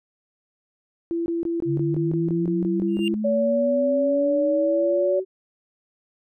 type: tone bursts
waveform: sine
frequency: 336.6 Hz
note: E4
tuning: 36 cents sharp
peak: -22 dBFS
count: 12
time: 1.11-3.141 s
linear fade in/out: 0 ms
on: 150 ms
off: 21 ms
type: exponential sweep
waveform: sine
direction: up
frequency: 138.9 to 380 Hz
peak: -23 dBFS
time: 1.65-5.25 s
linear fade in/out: 50 ms
type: tone with exponential growth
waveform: triangle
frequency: 2794 Hz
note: F7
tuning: in tune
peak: -22 dBFS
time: 2.88-3.08 s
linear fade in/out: 1 ms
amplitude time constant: 43 ms
type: tone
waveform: sine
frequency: 569 Hz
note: C#5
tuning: 45 cents sharp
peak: -19 dBFS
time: 3.24-5.2 s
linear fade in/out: 10 ms
effects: none